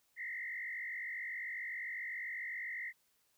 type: tone with frequency modulation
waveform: sine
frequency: 1975.5 Hz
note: B6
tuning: in tune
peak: -39 dBFS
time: 0.16-2.93 s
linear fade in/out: 50 ms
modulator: 47.5 Hz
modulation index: 2.8
effects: white hiss -75 dBFS RMS until 3.37 s